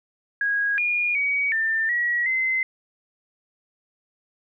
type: tone with pitch steps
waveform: sine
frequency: 1646 / 2431 / 2260 / 1791 / 1918 / 2059 Hz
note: G#6 / D#7 / C#7 / A6 / A#6 / C7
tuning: -16 / -41 / +33 / +30 / +49 / -28 cents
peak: -20 dBFS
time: 0.41-2.63 s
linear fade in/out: 2 ms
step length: 370 ms
effects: none